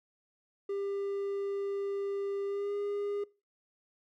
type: tone with pitch glide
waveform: triangle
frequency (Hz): 398.2 to 407.3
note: G4 to G#4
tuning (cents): +27 to -34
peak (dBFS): -30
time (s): 0.69-3.24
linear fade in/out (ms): 5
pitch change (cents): +39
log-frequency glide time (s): 2.46-2.74
effects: noise-tail reverb RT60 0.3 s tail -22 dB re dry